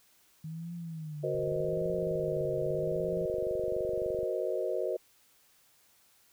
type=tone with vibrato; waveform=sine; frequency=156.2 Hz; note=D#3; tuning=7 cents sharp; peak=-37 dBFS; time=0.44-3.26 s; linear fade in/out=5 ms; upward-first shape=triangle; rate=0.83 Hz; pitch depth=180 cents each way
type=chord; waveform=sine; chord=C half-diminished seventh; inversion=second; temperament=equal; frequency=370 / 466.2 / 523.3 / 622.3 Hz; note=Gb4 / Bb4 / C5 / Eb5; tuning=0 / 0 / 0 / 0 cents; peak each=-35 dBFS; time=1.23-4.97 s; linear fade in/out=10 ms
type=click train; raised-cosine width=5 ms; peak=-34 dBFS; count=69; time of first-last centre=1.35-4.231 s; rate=23.6 Hz
effects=white hiss -65 dBFS RMS until 6.32 s